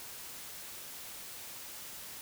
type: silence
effects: white hiss -46 dBFS RMS until 2.21 s